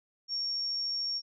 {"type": "tone with amplitude modulation", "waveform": "sine", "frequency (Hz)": 5520, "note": "F8", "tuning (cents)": -21, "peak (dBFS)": -29, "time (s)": [0.28, 1.22], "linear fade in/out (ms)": 50, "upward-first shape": "sine", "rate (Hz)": 73.6, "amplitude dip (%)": 25, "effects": []}